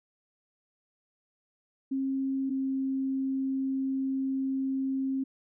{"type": "tone pair in turn", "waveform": "sine", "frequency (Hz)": [268.5, 267.2], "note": ["C4", "C4"], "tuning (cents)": [45, 36], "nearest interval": "unison", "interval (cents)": 9, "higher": "first", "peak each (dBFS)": -27, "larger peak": "neither", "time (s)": [[1.91, 2.5], [2.5, 5.24]], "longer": "second", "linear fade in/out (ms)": 10, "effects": []}